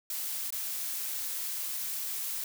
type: noise with dropouts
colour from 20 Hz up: blue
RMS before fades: -35 dBFS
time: 0.1-2.44 s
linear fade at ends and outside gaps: 2 ms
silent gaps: 0.505-0.524 s
effects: none